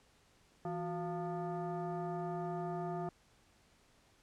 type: tone with frequency modulation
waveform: sine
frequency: 164.81 Hz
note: E3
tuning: in tune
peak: -36 dBFS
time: 0.65-3.09 s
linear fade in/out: 2 ms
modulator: 529 Hz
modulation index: 1.4
effects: pink hiss -68 dBFS RMS until 4.22 s + low-pass 9000 Hz 12 dB/octave